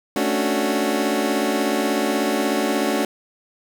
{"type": "chord", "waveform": "25% pulse", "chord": "D major seventh", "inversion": "second", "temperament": "equal", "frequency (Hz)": [220, 277.2, 293.7, 370], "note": ["A3", "C#4", "D4", "F#4"], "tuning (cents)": [0, 0, 0, 0], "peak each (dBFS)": -21, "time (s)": [0.16, 3.05], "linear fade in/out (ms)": 2, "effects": []}